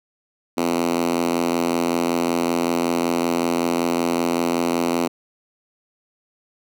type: tone with high-pass filter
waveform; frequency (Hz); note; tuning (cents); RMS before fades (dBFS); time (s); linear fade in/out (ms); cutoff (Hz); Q
5% pulse; 85.3; F2; -40; -21; 0.57-5.08; 10; 260; 2.7
effects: none